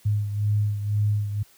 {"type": "beating tone pair", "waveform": "sine", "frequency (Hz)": [103.83, 105.83], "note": ["G#2", "G#2"], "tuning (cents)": [0, 33], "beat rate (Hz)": 2, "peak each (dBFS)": [-21, -28], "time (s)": [0.05, 1.43], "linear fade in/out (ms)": 10, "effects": ["white hiss -56 dBFS RMS until 1.57 s", "high-pass 60 Hz 12 dB/octave"]}